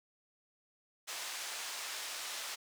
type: band-pass noise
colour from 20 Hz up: white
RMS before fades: -42 dBFS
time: 1.07-2.56 s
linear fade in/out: 20 ms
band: 650 to 6900 Hz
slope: 12 dB/octave
effects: none